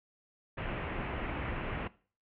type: low-pass noise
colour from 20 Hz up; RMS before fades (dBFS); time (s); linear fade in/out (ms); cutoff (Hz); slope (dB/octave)
pink; -37; 0.57-1.88; 10; 2800; 48
effects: noise-tail reverb RT60 0.4 s tail -19 dB re dry